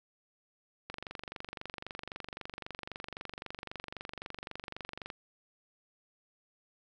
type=click train; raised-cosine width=0.3 ms; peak=-24 dBFS; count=101; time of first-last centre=0.9-5.102 s; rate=23.8 Hz; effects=none